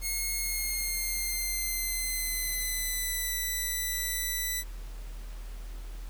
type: tone with pitch glide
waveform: 5% pulse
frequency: 2159 to 1979.8 Hz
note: C#7 to B6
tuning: -46 to +4 cents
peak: -20 dBFS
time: 0.01-4.64 s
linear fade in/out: 50 ms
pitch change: -150 cents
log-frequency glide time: 0.41-3.34 s
effects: added 40 Hz sine -37 dBFS peak until 6.09 s + pink hiss -53 dBFS RMS until 6.09 s